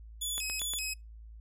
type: tone with vibrato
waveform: 15% pulse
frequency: 2960 Hz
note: F#7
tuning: in tune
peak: -26 dBFS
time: 0.21-0.94 s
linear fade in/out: 10 ms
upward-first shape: square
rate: 2.6 Hz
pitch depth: 260 cents each way
type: click train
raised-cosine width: 0.3 ms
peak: -25 dBFS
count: 4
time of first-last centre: 0.38-0.736 s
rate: 8.43 Hz
effects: noise-tail reverb RT60 0.2 s tail -25 dB re dry + added 55 Hz sine -46 dBFS peak until 1.4 s